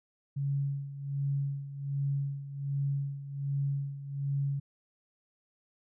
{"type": "tone with tremolo", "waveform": "sine", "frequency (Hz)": 139.8, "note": "C#3", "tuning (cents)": 15, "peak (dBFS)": -27, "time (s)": [0.36, 4.6], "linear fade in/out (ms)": 10, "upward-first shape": "sine", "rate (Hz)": 1.3, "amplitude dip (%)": 75, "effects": []}